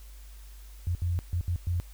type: tone bursts at uneven times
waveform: sine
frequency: 87.31 Hz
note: F2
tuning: in tune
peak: -25 dBFS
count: 5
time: 0.87-0.95 / 1.02-1.19 / 1.33-1.41 / 1.48-1.56 / 1.67-1.8 s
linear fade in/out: 0 ms
effects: added 50 Hz sine -44 dBFS peak until 1.93 s + white hiss -57 dBFS RMS until 1.93 s